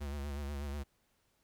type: tone with vibrato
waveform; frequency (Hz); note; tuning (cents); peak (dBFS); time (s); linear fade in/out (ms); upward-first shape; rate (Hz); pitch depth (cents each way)
square; 71.3; C#2; +49; -38; 0-0.84; 20; sine; 8.2; 61
effects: pink hiss -75 dBFS RMS until 1.43 s